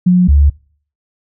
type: tone pair in turn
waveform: sine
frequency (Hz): 180.1 / 71.72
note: F#3 / D2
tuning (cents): -46 / -40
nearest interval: octave + major third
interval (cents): 1594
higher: first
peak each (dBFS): -5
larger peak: neither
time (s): 0.06-0.28 / 0.28-0.5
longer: neither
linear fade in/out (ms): 10
effects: noise-tail reverb RT60 0.5 s tail -24 dB re dry